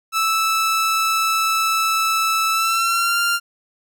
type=tone with pitch glide; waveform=sawtooth; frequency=1314 to 1392.1 Hz; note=E6 to F6; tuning=-6 to -6 cents; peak=-13 dBFS; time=0.12-3.4 s; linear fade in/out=50 ms; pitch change=+100 cents; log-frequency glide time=2.51-3.2 s; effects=none